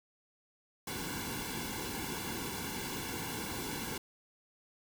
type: noise with comb filter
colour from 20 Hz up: pink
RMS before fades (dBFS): -39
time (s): 0.87-3.98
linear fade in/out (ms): 5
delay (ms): 1.6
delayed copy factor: -0.9
effects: none